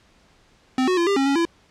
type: tone with pitch steps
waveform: square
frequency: 258.5 / 367.7 / 342.1 / 398.9 / 272.1 / 277.7 / 336.6 Hz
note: C4 / F#4 / F4 / G4 / C#4 / C#4 / E4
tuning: -21 / -11 / -36 / +30 / -32 / +3 / +36 cents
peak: -18 dBFS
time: 0.78-1.452 s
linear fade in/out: 2 ms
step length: 96 ms
effects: pink hiss -57 dBFS RMS until 1.7 s + low-pass 6000 Hz 12 dB/octave